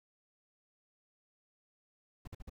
brown noise bursts, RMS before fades -45 dBFS, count 4, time 2.25-2.497 s, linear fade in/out 5 ms, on 25 ms, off 49 ms, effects none

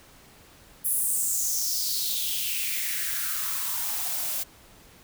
blue noise with high-pass filter sweep, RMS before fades -28 dBFS, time 0.84-4.44 s, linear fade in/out 20 ms, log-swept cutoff 11000 to 530 Hz, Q 4.1, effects pink hiss -53 dBFS RMS until 5.03 s

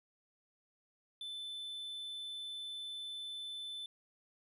triangle tone, 3520 Hz, A7, in tune, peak -40 dBFS, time 1.21-3.86 s, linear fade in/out 2 ms, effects resampled to 32000 Hz

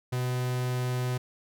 45% pulse tone, 125.6 Hz, B2, 30 cents sharp, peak -27 dBFS, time 0.12-1.18 s, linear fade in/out 10 ms, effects none

